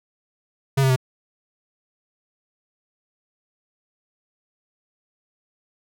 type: tone with pitch steps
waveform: square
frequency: 136.4 / 132.75 / 129.19 Hz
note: C#3 / C3 / C3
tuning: -28 / +25 / -22 cents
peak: -16 dBFS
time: 0.77-0.962 s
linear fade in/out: 10 ms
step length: 64 ms
effects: none